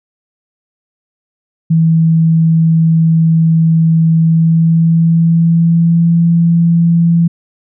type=tone with pitch glide; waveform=sine; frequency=162.7 to 168.53 Hz; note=E3 to E3; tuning=-22 to +39 cents; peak=-6 dBFS; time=1.7-7.28 s; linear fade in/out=10 ms; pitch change=+61 cents; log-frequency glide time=4.18-6.18 s; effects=none